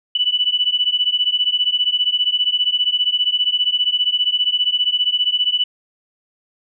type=beating tone pair; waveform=sine; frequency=2962 / 2977 Hz; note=F#7 / F#7; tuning=+1 / +10 cents; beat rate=15 Hz; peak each=-18 dBFS; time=0.15-5.64 s; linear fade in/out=5 ms; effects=none